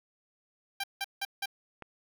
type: tone bursts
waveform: 10% pulse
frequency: 790 Hz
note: G5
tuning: 13 cents sharp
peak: -23 dBFS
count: 4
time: 0.8-1.458 s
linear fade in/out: 5 ms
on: 37 ms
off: 170 ms
type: click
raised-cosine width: 0.5 ms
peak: -28 dBFS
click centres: 1.823 s
effects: none